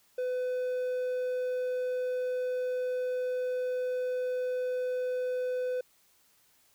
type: tone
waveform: triangle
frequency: 503 Hz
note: B4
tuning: 32 cents sharp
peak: -27 dBFS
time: 0.18-5.81 s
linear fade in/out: 5 ms
effects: white hiss -66 dBFS RMS until 6.74 s